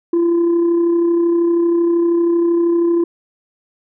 sine tone with amplitude modulation, 340.7 Hz, F4, 43 cents flat, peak -8 dBFS, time 0.13-3.04 s, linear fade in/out 5 ms, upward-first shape sine, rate 32.8 Hz, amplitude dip 35%, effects tanh soft clip ceiling -10 dBFS

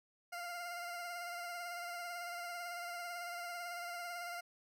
20% pulse tone with vibrato, 698.5 Hz, F5, in tune, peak -37 dBFS, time 0.32-4.41 s, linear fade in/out 10 ms, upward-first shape sine, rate 18 Hz, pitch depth 28 cents each way, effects none

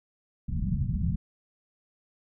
white low-pass noise, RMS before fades -28 dBFS, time 0.48-1.16 s, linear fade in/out 10 ms, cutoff 190 Hz, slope 48 dB/octave, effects none

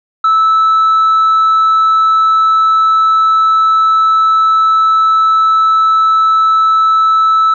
sine tone with tanh clipping, 1310 Hz, E6, 11 cents flat, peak -7 dBFS, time 0.24-7.54 s, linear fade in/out 5 ms, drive 1 dB, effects none

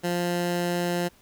15% pulse tone, 175.1 Hz, F3, 5 cents sharp, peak -18 dBFS, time 0.03-1.09 s, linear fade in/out 20 ms, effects pink hiss -58 dBFS RMS until 1.21 s

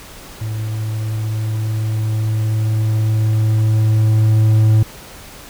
triangle tone with level ramp, 109.1 Hz, A2, 14 cents flat, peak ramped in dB -18 to -6 dBFS, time 0.41-4.83 s, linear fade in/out 5 ms, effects pink hiss -37 dBFS RMS until 5.49 s

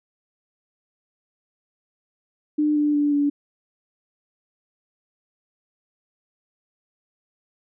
sine tone with pitch steps, 300 / 295.9 / 291.8 / 287.8 Hz, D4 / D4 / D4 / D4, +37 / +13 / -11 / -35 cents, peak -17 dBFS, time 2.58-3.3 s, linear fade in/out 10 ms, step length 180 ms, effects none

